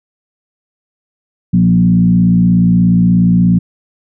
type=tone with frequency modulation; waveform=sine; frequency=178.6 Hz; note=F3; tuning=39 cents sharp; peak=-6 dBFS; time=1.53-3.59 s; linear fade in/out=10 ms; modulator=56.8 Hz; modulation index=0.85; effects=none